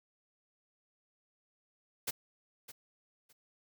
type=noise with echo; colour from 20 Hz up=white; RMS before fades=-35 dBFS; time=2.07-2.11 s; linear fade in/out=10 ms; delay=610 ms; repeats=2; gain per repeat=-14 dB; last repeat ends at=3.33 s; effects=none